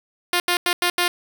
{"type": "tone bursts at uneven times", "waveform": "5% pulse", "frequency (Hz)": 352.8, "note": "F4", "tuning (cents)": 18, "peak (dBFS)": -6, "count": 5, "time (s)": [[0.33, 0.4], [0.48, 0.57], [0.66, 0.73], [0.82, 0.9], [0.98, 1.08]], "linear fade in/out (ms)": 2, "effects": []}